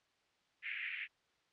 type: band-pass noise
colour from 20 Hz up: white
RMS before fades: -42 dBFS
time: 0.62-1.08 s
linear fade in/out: 50 ms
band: 1800 to 2600 Hz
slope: 48 dB/octave
effects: white hiss -75 dBFS RMS until 1.52 s + low-pass 4000 Hz 12 dB/octave